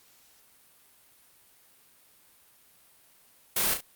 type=noise with echo; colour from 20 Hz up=white; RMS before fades=-26 dBFS; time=3.56-3.74 s; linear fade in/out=5 ms; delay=34 ms; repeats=2; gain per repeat=-7 dB; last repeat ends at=3.808 s; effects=white hiss -60 dBFS RMS until 3.95 s + Opus 48 kbps